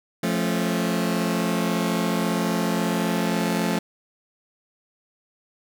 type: chord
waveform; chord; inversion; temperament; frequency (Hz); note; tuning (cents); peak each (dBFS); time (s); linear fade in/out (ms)
sawtooth; F augmented; none; just; 174.61 / 218.3 / 272.8; F3 / A3 / C#4; 0 / -13 / -28; -21 / -21 / -25; 0.23-3.79; 5
effects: none